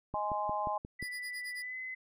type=click train; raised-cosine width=3 ms; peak=-29 dBFS; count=6; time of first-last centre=0.14-1.027 s; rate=5.64 Hz
type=harmonic tone; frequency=208.2 Hz; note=G#3; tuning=5 cents sharp; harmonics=3 / 4 / 5; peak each=-38 / -34 / -36 dBFS; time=0.14-0.78 s; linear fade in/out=5 ms
type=tone with pitch glide; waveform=sine; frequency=1981 to 2034 Hz; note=B6 to C7; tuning=+5 to -50 cents; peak=-38 dBFS; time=0.99-1.95 s; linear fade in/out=10 ms; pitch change=+45 cents; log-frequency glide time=1.61-1.78 s
type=tone with tremolo; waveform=25% pulse; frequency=4919 Hz; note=D#8; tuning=21 cents flat; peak=-38 dBFS; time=1.02-1.62 s; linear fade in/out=0 ms; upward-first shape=sine; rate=9.2 Hz; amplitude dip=100%
effects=none